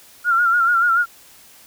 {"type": "tone with vibrato", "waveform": "sine", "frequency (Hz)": 1393, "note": "F6", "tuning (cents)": -5, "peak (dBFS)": -13, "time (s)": [0.24, 1.06], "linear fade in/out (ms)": 50, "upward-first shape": "sine", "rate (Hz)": 6.9, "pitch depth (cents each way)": 67, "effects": ["white hiss -47 dBFS RMS until 1.66 s"]}